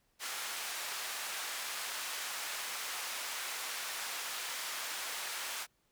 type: band-pass noise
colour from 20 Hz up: pink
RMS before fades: -40 dBFS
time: 0.19-5.67 s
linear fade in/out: 50 ms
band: 1100 to 14000 Hz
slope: 12 dB/octave
effects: pink hiss -75 dBFS RMS until 5.91 s